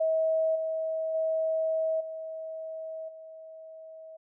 sine tone with level steps, 641 Hz, E5, 49 cents flat, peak -23 / -28 / -25 / -35 / -43 dBFS, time 0-4.17 s, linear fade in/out 10 ms, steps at 0.55 / 1.14 / 2 / 3.08 s, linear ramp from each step 10 ms, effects none

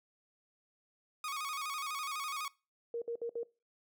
sawtooth tone with vibrato, 1174.7 Hz, D6, in tune, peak -33 dBFS, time 1.24-2.48 s, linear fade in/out 2 ms, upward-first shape square, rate 12 Hz, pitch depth 90 cents each way
sine tone bursts, 468 Hz, A#4, 7 cents sharp, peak -34 dBFS, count 4, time 2.94-3.432 s, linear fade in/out 2 ms, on 78 ms, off 60 ms
effects noise-tail reverb RT60 0.3 s tail -22 dB re dry

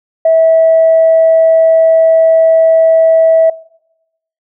sine tone, 650 Hz, E5, 24 cents flat, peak -4 dBFS, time 0.25-3.5 s, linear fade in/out 5 ms, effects noise-tail reverb RT60 0.9 s tail -23 dB re dry + tanh soft clip ceiling 0 dBFS

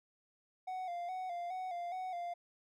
triangle tone with vibrato, 720 Hz, F#5, 47 cents flat, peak -36 dBFS, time 0.67-2.34 s, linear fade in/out 10 ms, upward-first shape square, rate 2.4 Hz, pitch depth 57 cents each way, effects none

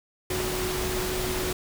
sine tone in noise, 367.9 Hz, F#4, 10 cents flat, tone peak -30 dBFS, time 0.3-1.53 s, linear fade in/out 5 ms, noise pink, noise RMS -30 dBFS, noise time 0.3-1.53 s, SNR -3 dB, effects none

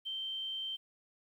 sine tone, 3125 Hz, G7, 6 cents flat, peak -36 dBFS, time 0.05-0.77 s, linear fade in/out 20 ms, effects 11-bit

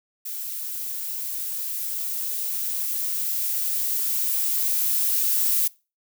violet noise with level ramp, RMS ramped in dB -32 to -21 dBFS, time 0.25-5.68 s, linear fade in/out 10 ms, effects noise-tail reverb RT60 0.3 s tail -23 dB re dry

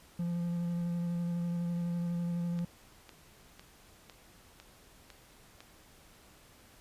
triangle tone with vibrato, 172.4 Hz, F3, 22 cents flat, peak -29 dBFS, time 0.19-2.65 s, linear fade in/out 5 ms, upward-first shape square, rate 12 Hz, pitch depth 11 cents each way
click train, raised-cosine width 0.2 ms, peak -32 dBFS, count 7, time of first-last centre 2.59-5.605 s, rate 1.99 Hz
effects pink hiss -59 dBFS RMS until 6.8 s + resampled to 32000 Hz

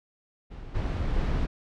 brown noise with level steps, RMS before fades -40 / -28 / -26 dBFS, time 0.5-1.47 s, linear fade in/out 20 ms, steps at 0.74 / 1.14 s, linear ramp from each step 20 ms, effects low-pass 4000 Hz 12 dB/octave

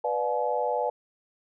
sine chord, B diminished seventh, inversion none, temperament just, 493.9 / 592.7 / 711.2 / 853.4 Hz, B4 / D5 / F5 / Ab5, 0 / +16 / +31 / +47 cents, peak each -29 / -30 / -32 / -29 dBFS, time 0.04-0.9 s, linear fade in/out 5 ms, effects none

